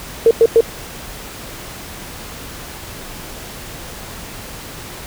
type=tone bursts; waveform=sine; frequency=457.5 Hz; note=A#4; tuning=32 cents flat; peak=-5 dBFS; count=3; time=0.26-0.607 s; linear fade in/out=2 ms; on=49 ms; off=100 ms; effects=pink hiss -32 dBFS RMS until 5.06 s